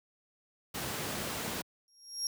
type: noise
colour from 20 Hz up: pink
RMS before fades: -36 dBFS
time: 0.74-1.62 s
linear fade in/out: 10 ms
type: tone with exponential growth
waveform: 35% pulse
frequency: 5588 Hz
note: F8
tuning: in tune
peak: -26 dBFS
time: 1.88-2.27 s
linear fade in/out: 1 ms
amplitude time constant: 83 ms
effects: high-pass 100 Hz 12 dB/octave